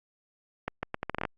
accelerating click train, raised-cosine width 0.5 ms, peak -15 dBFS, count 10, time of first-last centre 0.68-1.252 s, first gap 150 ms, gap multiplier 0.76, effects Opus 48 kbps

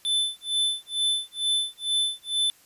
square tone with tremolo, 3520 Hz, A7, in tune, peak -21 dBFS, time 0.05-2.5 s, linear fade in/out 0 ms, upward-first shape sine, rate 2.2 Hz, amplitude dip 100%, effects white hiss -57 dBFS RMS until 2.65 s + resampled to 32000 Hz

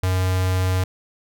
square tone with notch filter, 92.5 Hz, F#2, in tune, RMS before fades -20 dBFS, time 0.03-0.84 s, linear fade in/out 5 ms, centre 230 Hz, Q 1.2, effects none

